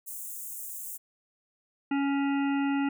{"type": "high-pass noise", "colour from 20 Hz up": "white", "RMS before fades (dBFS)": -39, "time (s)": [0.06, 0.98], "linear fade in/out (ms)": 20, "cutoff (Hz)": 7000, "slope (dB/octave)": 48}
{"type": "harmonic tone", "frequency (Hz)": 278.8, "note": "C#4", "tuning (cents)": 10, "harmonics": [1, 3, 5, 7, 9, 10], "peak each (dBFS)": [-25, -35, -39, -42, -44, -45], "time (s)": [1.91, 2.89], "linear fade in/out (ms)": 5}
{"effects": []}